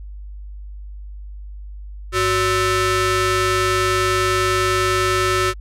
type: ring-modulated tone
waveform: sawtooth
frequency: 470 Hz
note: A#4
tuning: 14 cents sharp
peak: -9 dBFS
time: 2.12-5.54 s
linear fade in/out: 50 ms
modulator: 840 Hz
effects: added 50 Hz sine -31 dBFS peak until 5.6 s + low-pass 11000 Hz 12 dB/octave

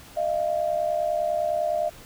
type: tone pair together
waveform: sine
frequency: 615.1 / 685 Hz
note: D#5 / F5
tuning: -20 / -34 cents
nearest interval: major second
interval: 186 cents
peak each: -25 dBFS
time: 0.16-1.9 s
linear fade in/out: 20 ms
effects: pink hiss -47 dBFS RMS until 2.05 s

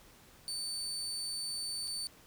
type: tone with dropouts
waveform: 30% pulse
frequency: 4540 Hz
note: C#8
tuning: 41 cents sharp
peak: -33 dBFS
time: 0.48-2.07 s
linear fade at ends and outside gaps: 0 ms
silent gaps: 1.874-1.878 s
effects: pink hiss -59 dBFS RMS until 2.26 s

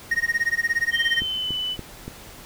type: tone with tremolo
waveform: triangle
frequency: 1864.7 Hz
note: A#6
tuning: in tune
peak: -15 dBFS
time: 0.11-1.22 s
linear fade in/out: 5 ms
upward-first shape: sine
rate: 17 Hz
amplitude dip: 100%
type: tone with pitch glide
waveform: sine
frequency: 3136 to 2994 Hz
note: G7 to F#7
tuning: 0 to +20 cents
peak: -24 dBFS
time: 0.91-1.77 s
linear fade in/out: 50 ms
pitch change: -80 cents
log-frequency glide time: 1.05-1.53 s
type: click train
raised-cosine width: 3 ms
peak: -19 dBFS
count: 4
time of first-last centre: 1.22-2.08 s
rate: 3.49 Hz
effects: pink hiss -43 dBFS RMS until 2.45 s

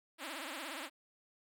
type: tone with vibrato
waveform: 5% pulse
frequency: 296.9 Hz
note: D4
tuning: 19 cents sharp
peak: -30 dBFS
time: 0.18-0.9 s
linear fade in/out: 50 ms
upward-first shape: triangle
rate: 17 Hz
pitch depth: 260 cents each way
effects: none

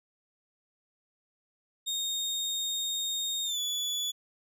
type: tone with pitch glide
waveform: 30% pulse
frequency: 3702 to 3434 Hz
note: A#7 to A7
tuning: -13 to -43 cents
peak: -27 dBFS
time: 1.86-4.12 s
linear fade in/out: 20 ms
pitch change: -130 cents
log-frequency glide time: 3.44-3.59 s
effects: none

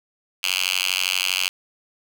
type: tone with high-pass filter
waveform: 5% pulse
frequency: 92.5 Hz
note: F#2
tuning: in tune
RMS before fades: -23 dBFS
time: 0.43-1.49 s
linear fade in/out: 10 ms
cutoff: 2800 Hz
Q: 2.2
effects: none

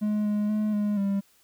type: tone with pitch steps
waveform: triangle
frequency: 210.7 / 208.7 / 212.8 / 207.6 / 198.2 Hz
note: G#3 / G#3 / G#3 / G#3 / G3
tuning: +25 / +9 / +42 / 0 / +19 cents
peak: -21 dBFS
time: 0.01-1.21 s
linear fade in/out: 20 ms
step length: 240 ms
effects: white hiss -62 dBFS RMS until 1.43 s

